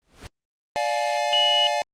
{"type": "noise with exponential growth", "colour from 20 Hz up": "pink", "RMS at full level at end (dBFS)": -34, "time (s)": [0.02, 0.27], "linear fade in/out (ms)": 0, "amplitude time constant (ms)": 54}
{"type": "chord", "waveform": "square", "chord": "D diminished", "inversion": "none", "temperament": "just", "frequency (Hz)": [587.3, 704.8, 845.8], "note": ["D5", "F5", "Ab5"], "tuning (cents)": [0, 16, 31], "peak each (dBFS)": -27, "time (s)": [0.76, 1.82], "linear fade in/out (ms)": 0}
{"type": "tone", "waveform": "sine", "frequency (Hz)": 2933, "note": "F#7", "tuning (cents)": -16, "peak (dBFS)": -18, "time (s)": [1.33, 1.67], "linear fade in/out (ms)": 0}
{"effects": ["low-pass 7000 Hz 12 dB/octave", "Opus 32 kbps"]}